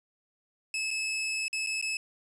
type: tone with dropouts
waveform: sawtooth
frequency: 2597 Hz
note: E7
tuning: 26 cents flat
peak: -26 dBFS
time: 0.74-1.97 s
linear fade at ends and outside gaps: 2 ms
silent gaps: 0.907-0.911 / 1.482-1.529 / 1.664-1.67 / 1.814-1.825 s
effects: resampled to 24000 Hz + 10-bit